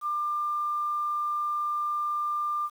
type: tone with quantisation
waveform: sine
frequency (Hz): 1194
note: D6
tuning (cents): +28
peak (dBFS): -26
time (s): 0.01-2.7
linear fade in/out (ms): 50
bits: 9
effects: none